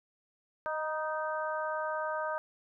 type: harmonic tone with a mistuned harmonic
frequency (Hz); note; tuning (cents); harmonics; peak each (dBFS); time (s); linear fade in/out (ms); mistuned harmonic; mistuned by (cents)
310; D#4; -6; 2 / 3 / 4 / 5; -35 / -37 / -38 / -39; 0.66-2.38; 0; 3; +25
effects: none